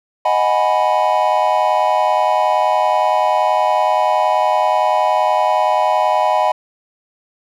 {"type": "chord", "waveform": "triangle", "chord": "G# minor seventh", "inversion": "second", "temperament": "equal", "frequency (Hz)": [622.3, 740, 830.6, 987.8], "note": ["D#5", "F#5", "G#5", "B5"], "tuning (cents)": [0, 0, 0, 0], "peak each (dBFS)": -16, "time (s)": [0.25, 6.52], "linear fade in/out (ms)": 5, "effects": []}